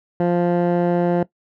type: tone with low-pass filter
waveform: 15% pulse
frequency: 174.61 Hz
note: F3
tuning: in tune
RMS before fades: -18 dBFS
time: 0.2-1.23 s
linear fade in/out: 2 ms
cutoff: 940 Hz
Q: 0.68
effects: noise-tail reverb RT60 0.1 s tail -18 dB re dry